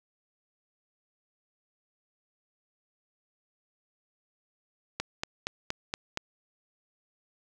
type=click train; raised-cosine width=0.2 ms; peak=-13 dBFS; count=6; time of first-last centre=5-6.174 s; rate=4.26 Hz; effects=none